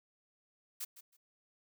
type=noise with echo; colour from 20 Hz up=blue; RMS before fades=-40 dBFS; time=0.8-0.85 s; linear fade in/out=10 ms; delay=160 ms; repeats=2; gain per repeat=-14 dB; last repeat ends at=1.17 s; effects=none